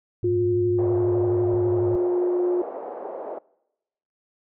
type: tone with vibrato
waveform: sine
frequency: 103.83 Hz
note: G#2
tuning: in tune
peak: -27 dBFS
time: 0.23-1.95 s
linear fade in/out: 0 ms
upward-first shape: sine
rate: 12 Hz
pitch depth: 120 cents each way
type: tone with pitch glide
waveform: sine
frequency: 354.9 to 357 Hz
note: F4 to F4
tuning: +28 to +38 cents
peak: -19 dBFS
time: 0.24-2.62 s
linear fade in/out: 5 ms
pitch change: +10 cents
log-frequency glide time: 0.35-1.42 s
type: band-pass noise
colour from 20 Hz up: white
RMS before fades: -34 dBFS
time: 0.78-3.39 s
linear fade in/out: 10 ms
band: 400 to 680 Hz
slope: 24 dB/octave
type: clicks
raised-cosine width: 5 ms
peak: -25 dBFS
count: 2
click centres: 1.543 / 1.956 s
effects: noise-tail reverb RT60 0.9 s tail -24 dB re dry